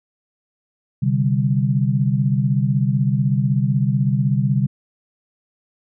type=chord; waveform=sine; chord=C suspended second; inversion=none; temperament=equal; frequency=130.81 / 146.83 / 196 Hz; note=C3 / D3 / G3; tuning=0 / 0 / 0 cents; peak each=-18 / -20 / -21 dBFS; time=1.02-4.67 s; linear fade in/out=10 ms; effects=none